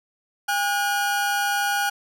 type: tone pair together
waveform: 40% pulse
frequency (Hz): 807.6 / 1449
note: G#5 / F#6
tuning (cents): -49 / -37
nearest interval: minor seventh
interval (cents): 1012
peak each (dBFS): -23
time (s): 0.48-1.9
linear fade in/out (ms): 10
effects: none